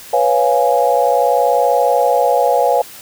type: chord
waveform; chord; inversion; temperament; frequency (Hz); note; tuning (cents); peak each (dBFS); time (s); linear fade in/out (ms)
sine; C# dominant seventh; third; equal; 493.9 / 554.4 / 698.5 / 830.6; B4 / C#5 / E#5 / G#5; 0 / 0 / 0 / 0; -16; 0.13-2.82; 5
effects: white hiss -36 dBFS RMS until 3.01 s